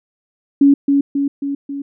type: tone with echo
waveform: sine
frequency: 280.4 Hz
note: C#4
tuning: 20 cents sharp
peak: -6 dBFS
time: 0.61-0.74 s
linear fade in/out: 5 ms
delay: 270 ms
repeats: 4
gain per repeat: -4 dB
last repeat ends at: 1.82 s
effects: none